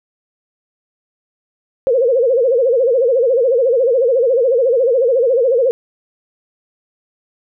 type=tone with vibrato; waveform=sine; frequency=499 Hz; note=B4; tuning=18 cents sharp; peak=-10 dBFS; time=1.87-5.71 s; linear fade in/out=0 ms; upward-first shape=sine; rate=14 Hz; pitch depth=160 cents each way; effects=none